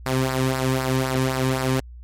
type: tone with flanger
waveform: sawtooth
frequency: 130.7 Hz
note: C3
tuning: 1 cent flat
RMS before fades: -22 dBFS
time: 0.06-1.8 s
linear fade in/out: 0 ms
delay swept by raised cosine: 0.3 to 1.5 ms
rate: 3.9 Hz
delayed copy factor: -0.65
effects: added 60 Hz sine -37 dBFS peak until 2.03 s + MP3 64 kbps